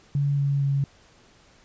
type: tone with pitch steps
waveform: sine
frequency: 141.9 / 140.51 / 139.14 Hz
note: C#3 / C#3 / C#3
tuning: +41 / +24 / +7 cents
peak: -20 dBFS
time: 0.15-0.84 s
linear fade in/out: 2 ms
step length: 230 ms
effects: pink hiss -56 dBFS RMS until 1.64 s + resampled to 16000 Hz